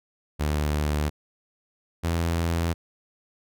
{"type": "tone pair in turn", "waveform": "sawtooth", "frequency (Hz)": [74.7, 83.85], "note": ["D2", "E2"], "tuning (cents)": [30, 30], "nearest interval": "major second", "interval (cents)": 200, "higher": "second", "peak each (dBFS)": -19, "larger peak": "neither", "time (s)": [[0.39, 1.1], [2.03, 2.74]], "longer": "neither", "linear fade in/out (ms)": 20, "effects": []}